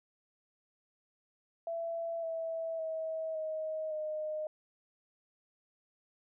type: tone with pitch steps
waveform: sine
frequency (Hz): 668 / 654.6 / 641.5 / 628.7 / 616.1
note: E5 / E5 / E5 / D#5 / D#5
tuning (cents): +23 / -12 / -47 / +18 / -17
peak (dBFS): -34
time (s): 1.67-4.47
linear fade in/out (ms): 2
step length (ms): 560
effects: none